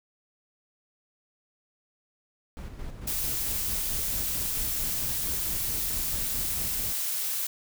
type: noise with tremolo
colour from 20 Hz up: brown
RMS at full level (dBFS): -37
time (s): 2.57-6.93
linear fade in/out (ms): 0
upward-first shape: square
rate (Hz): 4.5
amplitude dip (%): 45
type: noise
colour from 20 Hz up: blue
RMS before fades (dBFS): -30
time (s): 3.07-7.47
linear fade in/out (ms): 5
effects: none